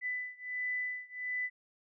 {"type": "beating tone pair", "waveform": "sine", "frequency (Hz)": [1995, 1996.4], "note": ["B6", "B6"], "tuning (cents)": [17, 18], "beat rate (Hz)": 1.4, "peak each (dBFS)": [-37, -38], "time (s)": [0.01, 1.5], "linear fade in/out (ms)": 50, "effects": []}